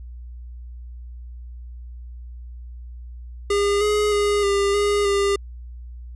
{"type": "tone with pitch steps", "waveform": "square", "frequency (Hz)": [405.3, 418.6, 411, 400, 409.7, 400.3], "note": ["G#4", "G#4", "G#4", "G4", "G#4", "G4"], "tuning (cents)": [-42, 14, -18, 35, -24, 36], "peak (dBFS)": -18, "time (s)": [3.5, 5.36], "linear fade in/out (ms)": 5, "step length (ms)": 310, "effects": ["added 60 Hz sine -34 dBFS peak until 6.15 s", "resampled to 24000 Hz"]}